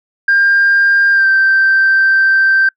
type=tone with pitch glide; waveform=sine; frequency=1600 to 1563.5 Hz; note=G6 to G6; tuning=+35 to -5 cents; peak=-6 dBFS; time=0.28-2.69 s; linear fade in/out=5 ms; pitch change=-40 cents; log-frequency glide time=1.12-1.27 s; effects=noise-tail reverb RT60 0.1 s tail -26 dB re dry + tanh soft clip ceiling -4 dBFS